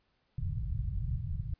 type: low-pass noise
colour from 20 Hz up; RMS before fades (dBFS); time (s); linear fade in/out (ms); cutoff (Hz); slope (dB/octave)
white; -34; 0.38-1.54; 5; 140; 48
effects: pink hiss -75 dBFS RMS until 1.59 s + resampled to 11025 Hz